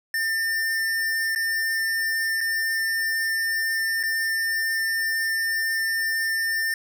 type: tone with dropouts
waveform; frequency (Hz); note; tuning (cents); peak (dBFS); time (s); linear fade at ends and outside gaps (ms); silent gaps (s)
square; 1799; A6; +38; -23; 0.14-6.74; 2; 1.35-1.359 / 2.407-2.411 / 4.03-4.035
effects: none